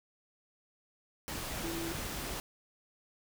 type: tone in noise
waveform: sine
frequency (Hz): 332.9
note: E4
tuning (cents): +17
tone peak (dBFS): -37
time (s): 1.64-1.92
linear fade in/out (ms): 0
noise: pink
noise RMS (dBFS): -39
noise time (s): 1.28-2.4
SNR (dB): -1
effects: none